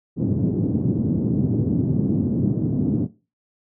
white band-pass noise, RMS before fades -21 dBFS, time 0.16-3.08 s, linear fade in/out 50 ms, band 100 to 280 Hz, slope 24 dB/octave, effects noise-tail reverb RT60 0.3 s tail -18 dB re dry

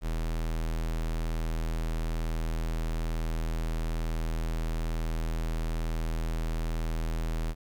square tone, 40.55 Hz, E1, 28 cents flat, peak -29 dBFS, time 0.01-7.55 s, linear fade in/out 50 ms, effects 11-bit

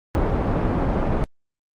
pink low-pass noise, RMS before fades -21 dBFS, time 0.15-1.24 s, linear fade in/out 0 ms, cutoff 930 Hz, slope 12 dB/octave, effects Opus 32 kbps

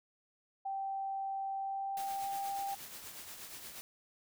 sine tone with pitch glide, 780 to 791.8 Hz, G5 to G5, -9 to +17 cents, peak -35 dBFS, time 0.65-2.75 s, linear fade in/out 10 ms, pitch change +26 cents, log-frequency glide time 1.58-2.49 s
white noise with tremolo, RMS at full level -46 dBFS, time 1.97-3.81 s, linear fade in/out 0 ms, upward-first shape triangle, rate 8.4 Hz, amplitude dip 50%
effects none

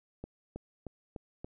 accelerating click train, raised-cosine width 2 ms, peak -27 dBFS, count 5, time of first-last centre 0.24-1.445 s, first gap 320 ms, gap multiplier 0.96, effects none

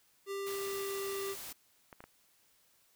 square tone with pitch glide, 395.4 to 393.1 Hz, G4 to G4, +15 to +5 cents, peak -37 dBFS, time 0.26-1.36 s, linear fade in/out 50 ms, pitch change -10 cents, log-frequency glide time 0.44-1.12 s
white noise, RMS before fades -45 dBFS, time 0.46-1.53 s, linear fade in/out 10 ms
clicks, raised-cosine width 0.5 ms, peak -34 dBFS, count 3, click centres 1.928 / 2.005 / 2.04 s
effects white hiss -69 dBFS RMS until 2.95 s

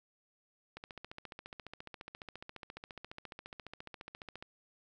click train, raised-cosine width 0.3 ms, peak -29 dBFS, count 54, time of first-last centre 0.77-4.425 s, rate 14.5 Hz, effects none

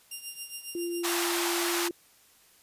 5% pulse tone with tremolo, 2794 Hz, F7, in tune, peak -25 dBFS, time 0.11-1.24 s, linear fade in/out 5 ms, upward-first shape triangle, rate 7.3 Hz, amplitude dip 80%
sine tone, 344.8 Hz, F4, 22 cents flat, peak -30 dBFS, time 0.75-1.91 s, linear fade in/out 2 ms
pink high-pass noise, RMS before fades -30 dBFS, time 1.03-1.89 s, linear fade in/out 20 ms, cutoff 690 Hz, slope 48 dB/octave
effects white hiss -60 dBFS RMS until 2.62 s + resampled to 32000 Hz

